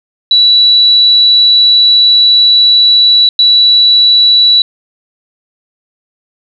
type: tone bursts at uneven times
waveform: sine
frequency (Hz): 3937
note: B7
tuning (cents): -6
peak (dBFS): -3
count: 2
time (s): 0.31-3.29 / 3.39-4.62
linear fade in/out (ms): 2
effects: none